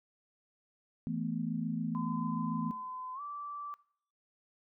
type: chord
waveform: sine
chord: E suspended fourth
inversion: none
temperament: equal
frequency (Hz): 164.81 / 220 / 246.9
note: E3 / A3 / B3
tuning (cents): 0 / 0 / 0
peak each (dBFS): -37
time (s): 1.07-2.71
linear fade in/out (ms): 0
type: tone with pitch glide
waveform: sine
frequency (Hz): 1019 to 1163.8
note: C6 to D6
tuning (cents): -46 to -16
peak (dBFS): -39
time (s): 1.95-3.74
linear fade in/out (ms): 0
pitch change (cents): +230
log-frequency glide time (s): 3.14-3.21
effects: noise-tail reverb RT60 0.6 s tail -20 dB re dry